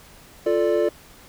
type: chord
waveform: triangle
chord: D minor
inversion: first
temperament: equal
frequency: 349.2 / 440 / 587.3 Hz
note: F4 / A4 / D5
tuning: 0 / 0 / 0 cents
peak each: -20 dBFS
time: 0.46-0.89 s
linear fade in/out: 5 ms
effects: pink hiss -48 dBFS RMS until 1.28 s